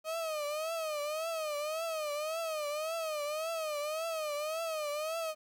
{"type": "tone with vibrato", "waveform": "35% pulse", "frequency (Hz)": 622.3, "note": "D#5", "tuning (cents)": 0, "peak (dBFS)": -32, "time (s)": [0.04, 5.35], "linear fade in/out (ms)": 50, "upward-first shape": "triangle", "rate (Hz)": 1.8, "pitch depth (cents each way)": 130, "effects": ["11-bit"]}